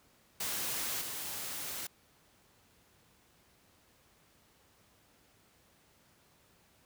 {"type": "noise with level steps", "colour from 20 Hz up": "white", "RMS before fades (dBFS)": [-36, -40], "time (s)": [0.4, 1.87], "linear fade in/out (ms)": 5, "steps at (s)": 1.01, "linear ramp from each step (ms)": 5, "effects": ["pink hiss -66 dBFS RMS until 6.85 s", "high-pass 60 Hz 12 dB/octave"]}